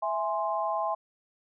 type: chord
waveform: sine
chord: E augmented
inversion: none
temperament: equal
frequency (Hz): 659.3 / 830.6 / 1046.5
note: E5 / G#5 / B#5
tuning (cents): 0 / 0 / 0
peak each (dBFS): -31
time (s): 0.02-0.95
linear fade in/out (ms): 10
effects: none